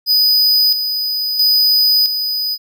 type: tone with tremolo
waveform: square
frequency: 4978 Hz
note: D#8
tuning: in tune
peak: -10 dBFS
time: 0.06-2.58 s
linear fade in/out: 50 ms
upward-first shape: square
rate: 0.75 Hz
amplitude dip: 55%
effects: none